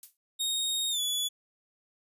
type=noise with exponential decay; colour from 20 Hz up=violet; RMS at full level=-39 dBFS; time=0.03-0.17 s; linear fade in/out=1 ms; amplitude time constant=29 ms
type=tone with pitch glide; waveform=sawtooth; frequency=3729 to 3420 Hz; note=A#7 to A7; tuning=0 to -50 cents; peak=-25 dBFS; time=0.39-1.29 s; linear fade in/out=20 ms; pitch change=-150 cents; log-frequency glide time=0.9-1 s
effects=resampled to 32000 Hz